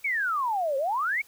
sine exponential two-way sweep, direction down then up, 2327 to 523.3 to 2327 Hz, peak -24 dBFS, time 0.04-1.22 s, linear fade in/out 10 ms, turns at 0.77 s, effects white hiss -56 dBFS RMS until 1.27 s

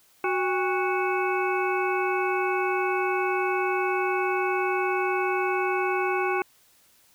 harmonic tone with a mistuned harmonic, 370 Hz, F#4, in tune, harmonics 1 / 2 / 3 / 4 / 6 / 7, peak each -26 / -29 / -31 / -32 / -34 / -34 dBFS, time 0.24-6.42 s, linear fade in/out 2 ms, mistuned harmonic 2, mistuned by +150 cents, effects white hiss -60 dBFS RMS until 7.14 s

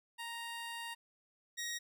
15% pulse tone pair in turn, 932.3 / 1884.6 Hz, A#5 / A#6, 0 / +18 cents, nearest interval octave, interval 1218 cents, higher second, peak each -35 / -32 dBFS, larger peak second, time 0.18-0.95 / 1.57-1.79 s, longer first, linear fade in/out 20 ms, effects none

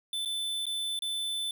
square tone with dropouts, 3520 Hz, A7, in tune, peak -31 dBFS, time 0.13-1.51 s, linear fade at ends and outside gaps 2 ms, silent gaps 0.25-0.257 / 0.656-0.666 / 0.991-1.021 s, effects none

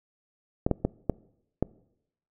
clicks, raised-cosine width 2 ms, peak -10 dBFS, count 5, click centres 0.665 / 0.713 / 0.85 / 1.097 / 1.626 s, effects noise-tail reverb RT60 0.8 s tail -23 dB re dry

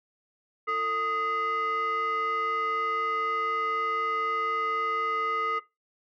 sine tone with frequency modulation, 1247 Hz, D#6, 3 cents sharp, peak -24 dBFS, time 0.67-5.6 s, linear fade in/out 20 ms, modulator 798 Hz, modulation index 0.8, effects noise-tail reverb RT60 0.2 s tail -17 dB re dry + tanh soft clip ceiling -21 dBFS

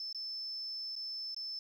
sine tone with dropouts, 5274 Hz, E8, in tune, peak -38 dBFS, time 0-1.59 s, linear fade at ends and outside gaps 2 ms, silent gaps 0.128-0.147 / 0.955-0.962 / 1.346-1.364 s, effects 11-bit

